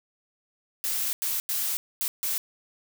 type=noise bursts at uneven times; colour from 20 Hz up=blue; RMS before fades=-28 dBFS; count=5; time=0.84-1.13 / 1.22-1.4 / 1.49-1.77 / 2.01-2.08 / 2.23-2.38 s; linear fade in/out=0 ms; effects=none